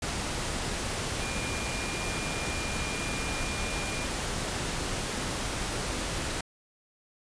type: tone in noise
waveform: sine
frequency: 2408 Hz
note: D7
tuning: 43 cents sharp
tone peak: -38 dBFS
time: 1.21-4.06 s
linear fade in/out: 5 ms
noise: pink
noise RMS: -32 dBFS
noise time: 0.02-6.41 s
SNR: -9 dB
effects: resampled to 22050 Hz